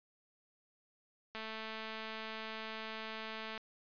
click train, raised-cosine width 0.3 ms, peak -28 dBFS, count 491, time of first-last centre 1.35-3.577 s, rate 220 Hz, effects resampled to 11025 Hz

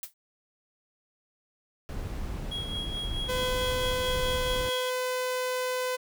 blue noise with exponential decay, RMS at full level -33 dBFS, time 0.03-0.14 s, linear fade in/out 2 ms, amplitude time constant 22 ms
brown noise, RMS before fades -34 dBFS, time 1.89-4.69 s, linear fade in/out 0 ms
triangle tone with tremolo, 3301 Hz, G#7, 11 cents flat, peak -30 dBFS, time 2.51-4.9 s, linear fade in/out 10 ms, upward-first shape sine, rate 4.6 Hz, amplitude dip 55%
sawtooth tone, 506 Hz, B4, 42 cents sharp, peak -24 dBFS, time 3.28-5.97 s, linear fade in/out 20 ms
effects none

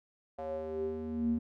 square tone with band-pass filter sweep, 78.8 Hz, D#2, 23 cents sharp, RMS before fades -35 dBFS, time 0.38-1.39 s, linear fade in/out 10 ms, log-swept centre 650 to 210 Hz, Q 6.8, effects none

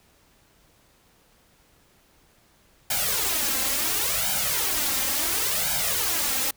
white noise with flanger, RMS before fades -25 dBFS, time 2.9-6.51 s, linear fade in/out 5 ms, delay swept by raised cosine 1.3 to 3.8 ms, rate 0.71 Hz, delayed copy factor +0.8, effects pink hiss -60 dBFS RMS until 6.56 s

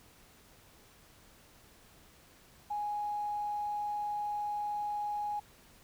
triangle tone with tanh clipping, 830.6 Hz, G#5, in tune, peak -32 dBFS, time 2.7-5.4 s, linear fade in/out 10 ms, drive 2 dB, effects pink hiss -60 dBFS RMS until 5.83 s

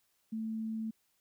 sine tone, 221.4 Hz, A3, 11 cents sharp, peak -34 dBFS, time 0.32-0.91 s, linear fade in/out 10 ms, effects white hiss -75 dBFS RMS until 1.2 s

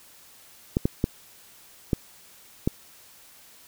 clicks, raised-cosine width 3 ms, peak -8 dBFS, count 5, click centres 0.769 / 0.855 / 1.041 / 1.932 / 2.675 s, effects white hiss -52 dBFS RMS until 3.67 s

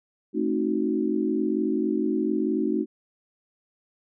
sine chord, A diminished seventh, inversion none, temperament equal with one note detuned, 220 / 266.8 / 311.1 / 370 Hz, A3 / C4 / Eb4 / Gb4, 0 / +34 / 0 / 0 cents, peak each -28 / -29 / -26 / -28 dBFS, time 0.33-2.86 s, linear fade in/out 50 ms, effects none

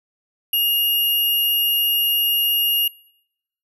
sine tone pair together, 2844 / 11397 Hz, F7 / F9, +31 / +34 cents, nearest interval 2 octaves, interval 2403 cents, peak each -17 dBFS, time 0.53-2.88 s, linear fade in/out 5 ms, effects noise-tail reverb RT60 0.8 s tail -26 dB re dry + tanh soft clip ceiling -12 dBFS

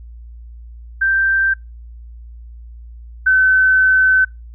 sine tone pair in turn, 1568 / 1524.2 Hz, G6 / G6, 0 / -49 cents, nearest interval unison, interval 49 cents, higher first, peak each -12 / -9 dBFS, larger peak second, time 1.01-1.54 / 3.26-4.25 s, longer second, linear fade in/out 10 ms, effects noise-tail reverb RT60 0.2 s tail -24 dB re dry + added 58 Hz sine -33 dBFS peak until 4.54 s

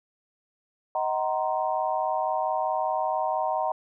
sine chord, C half-diminished seventh, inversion first, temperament just, 627.9 / 753.5 / 941.9 / 1046.5 Hz, Eb5 / Gb5 / Bb5 / C6, +16 / +31 / +18 / 0 cents, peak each -29 / -28 / -29 / -34 dBFS, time 0.95-3.72 s, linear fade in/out 2 ms, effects none

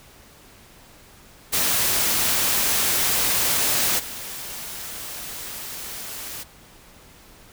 white noise with level steps, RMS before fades -21 / -34 dBFS, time 1.52-6.44 s, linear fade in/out 20 ms, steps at 3.98 s, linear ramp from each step 20 ms, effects pink hiss -49 dBFS RMS until 7.52 s

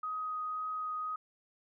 sine tone with vibrato, 1254 Hz, D#6, 13 cents sharp, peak -34 dBFS, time 0.03-1.16 s, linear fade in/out 5 ms, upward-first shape triangle, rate 1.9 Hz, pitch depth 9 cents each way, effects none

